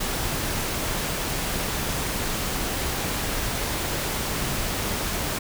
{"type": "noise", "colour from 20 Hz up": "pink", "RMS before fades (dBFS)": -27, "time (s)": [0, 5.39], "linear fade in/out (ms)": 10, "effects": []}